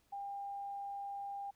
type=tone; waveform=sine; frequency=800 Hz; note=G5; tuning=35 cents sharp; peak=-40 dBFS; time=0.12-1.51 s; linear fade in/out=10 ms; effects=pink hiss -74 dBFS RMS until 1.55 s